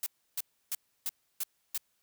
blue noise bursts, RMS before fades -33 dBFS, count 6, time 0.03-1.778 s, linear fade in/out 2 ms, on 33 ms, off 310 ms, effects white hiss -75 dBFS RMS until 2.02 s

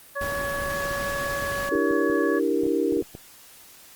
harmonic tone, 563 Hz, C#5, 27 cents sharp, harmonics 1 / 2 / 3, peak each -30 / -32 / -30 dBFS, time 0.15-2.4 s, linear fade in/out 20 ms
pink noise, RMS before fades -34 dBFS, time 0.21-1.69 s, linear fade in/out 2 ms
clicks, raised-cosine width 2 ms, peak -24 dBFS, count 11, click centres 1.424 / 1.69 / 1.754 / 1.91 / 2.1 / 2.635 / 2.666 / 2.924 / 2.969 / 3.024 / 3.151 s
sine chord, E half-diminished seventh, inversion third, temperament equal, 293.7 / 329.6 / 392 / 466.2 Hz, D4 / E4 / G4 / Bb4, 0 / 0 / 0 / 0 cents, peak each -26 dBFS, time 1.71-3.02 s, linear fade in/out 10 ms
effects white hiss -49 dBFS RMS until 3.95 s + Opus 32 kbps

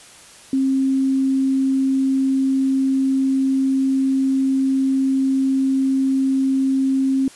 sine tone, 267.3 Hz, C4, 37 cents sharp, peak -15 dBFS, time 0.53-7.28 s, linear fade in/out 2 ms, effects white hiss -44 dBFS RMS until 7.35 s + resampled to 24000 Hz

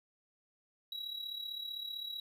triangle tone with amplitude modulation, 3883 Hz, B7, 30 cents flat, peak -35 dBFS, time 0.92-2.2 s, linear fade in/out 2 ms, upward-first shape sine, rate 35.6 Hz, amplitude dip 65%, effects none

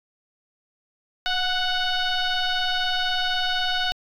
sine tone with frequency modulation, 1484 Hz, F#6, 5 cents sharp, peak -20 dBFS, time 1.26-3.92 s, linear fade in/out 0 ms, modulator 738 Hz, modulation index 3.7, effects tanh soft clip ceiling -16 dBFS

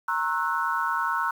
sine chord, F# dominant seventh, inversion first, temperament equal with one note detuned, 932.3 / 1081.5 / 1318.5 / 1480 Hz, A#5 / C#6 / E6 / F#6, 0 / -43 / 0 / 0 cents, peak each -29 dBFS, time 0.08-1.31 s, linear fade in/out 5 ms, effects 8-bit

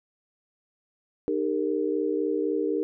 sine tone cluster, 306.1 / 398 / 461.8 Hz, D#4 / G4 / A#4, -28 / +26 / -16 cents, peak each -28 dBFS, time 1.28-2.83 s, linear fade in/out 0 ms, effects none

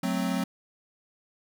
square chord, F# diminished, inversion none, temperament equal, 185 / 220 / 261.6 Hz, F#3 / A3 / C4, 0 / 0 / 0 cents, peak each -30 / -33 / -31 dBFS, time 0.03-0.44 s, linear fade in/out 5 ms, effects none

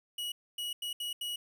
45% pulse tone bursts at uneven times, 2914 Hz, F#7, 27 cents flat, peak -34 dBFS, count 5, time 0.18-0.32 / 0.58-0.73 / 0.82-0.93 / 1-1.13 / 1.21-1.36 s, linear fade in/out 5 ms, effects none

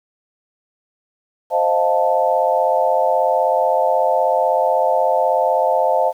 sine chord, F dominant seventh, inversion second, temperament equal, 523.3 / 622.3 / 698.5 / 880 Hz, C5 / Eb5 / F5 / A5, 0 / 0 / 0 / 0 cents, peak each -19 dBFS, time 1.5-6.13 s, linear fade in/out 50 ms, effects 8-bit

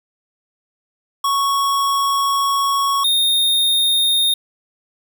square tone pair in turn, 1108.7 / 3684 Hz, C#6 / A#7, 0 / -21 cents, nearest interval octave + major sixth, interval 2079 cents, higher second, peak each -16 / -14 dBFS, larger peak second, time 1.24-3.04 / 3.04-4.34 s, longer first, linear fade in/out 5 ms, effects none

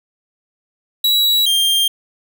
45% pulse tone pair in turn, 3899 / 3191 Hz, B7 / G7, -23 / +30 cents, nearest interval minor third, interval 347 cents, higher first, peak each -12 dBFS, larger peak neither, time 1.04-1.46 / 1.46-1.88 s, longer neither, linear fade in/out 5 ms, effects none

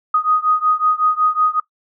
sine beating tone pair, 1244.5 / 1249.9 Hz, D#6 / D#6, 0 / +7 cents, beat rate 5.4 Hz, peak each -16 / -17 dBFS, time 0.14-1.6 s, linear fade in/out 5 ms, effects noise-tail reverb RT60 0.1 s tail -20 dB re dry

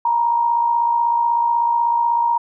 sine tone with amplitude modulation, 940 Hz, A#5, 14 cents sharp, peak -12 dBFS, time 0.05-2.38 s, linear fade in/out 5 ms, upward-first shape sine, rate 56.2 Hz, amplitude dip 50%, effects none

